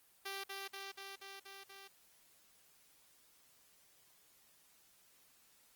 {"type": "tone with echo", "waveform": "5% pulse", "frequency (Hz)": 392, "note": "G4", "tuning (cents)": 0, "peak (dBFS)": -30, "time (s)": [0.25, 0.44], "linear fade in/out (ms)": 10, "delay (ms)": 240, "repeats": 6, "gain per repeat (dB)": -2, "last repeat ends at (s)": 1.88, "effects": ["white hiss -68 dBFS RMS until 5.75 s", "Opus 24 kbps"]}